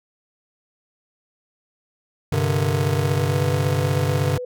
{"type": "chord", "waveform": "square", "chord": "G suspended fourth", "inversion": "none", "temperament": "just", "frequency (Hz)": [98, 130.67, 147], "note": ["G2", "C3", "D3"], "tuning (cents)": [0, -2, 2], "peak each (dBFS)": -24, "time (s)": [2.32, 4.38], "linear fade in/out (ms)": 5}
{"type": "tone with pitch glide", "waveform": "sine", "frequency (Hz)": [466.2, 496.8], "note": ["A#4", "B4"], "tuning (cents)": [0, 10], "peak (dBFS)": -27, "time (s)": [2.33, 4.45], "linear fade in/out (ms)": 5, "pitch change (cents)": 110, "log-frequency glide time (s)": [2.82, 3.62]}
{"effects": []}